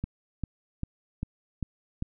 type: click train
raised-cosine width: 5 ms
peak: -18 dBFS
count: 6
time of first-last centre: 0.04-2.024 s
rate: 2.52 Hz
effects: none